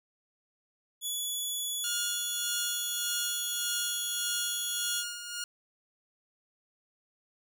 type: tone with pitch glide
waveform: 15% pulse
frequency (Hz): 3411 to 3362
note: G#7 to G#7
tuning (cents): +46 to +20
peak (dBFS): -25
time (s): 1.01-5.04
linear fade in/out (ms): 50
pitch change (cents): -26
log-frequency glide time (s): 1.56-4
type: tone with tremolo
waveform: 10% pulse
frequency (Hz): 1426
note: F6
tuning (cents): +36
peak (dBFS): -24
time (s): 1.84-5.44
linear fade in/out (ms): 2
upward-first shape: sine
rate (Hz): 1.7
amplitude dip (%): 60
effects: none